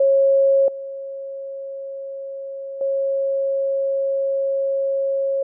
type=tone with level steps; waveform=sine; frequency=546 Hz; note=C#5; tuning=26 cents flat; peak=-12 / -28 / -18 dBFS; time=0-5.43 s; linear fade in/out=5 ms; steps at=0.68 / 2.81 s; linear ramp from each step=2 ms; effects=none